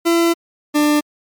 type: tone pair in turn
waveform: 40% pulse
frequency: 337 / 297.4 Hz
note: E4 / D4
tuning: +38 / +22 cents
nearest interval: major second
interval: 216 cents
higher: first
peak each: -11 dBFS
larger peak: neither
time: 0.05-0.34 / 0.74-1.01 s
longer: first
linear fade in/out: 20 ms
effects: MP3 96 kbps